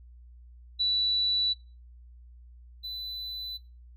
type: tone pair in turn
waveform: sine / triangle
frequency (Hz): 3951 / 3997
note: B7 / B7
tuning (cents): 0 / +20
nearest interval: unison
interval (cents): 20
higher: second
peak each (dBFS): -23 / -33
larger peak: first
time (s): 0.79-1.54 / 2.83-3.58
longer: neither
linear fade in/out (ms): 20
effects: noise-tail reverb RT60 0.3 s tail -20 dB re dry + added 60 Hz sine -48 dBFS peak until 3.96 s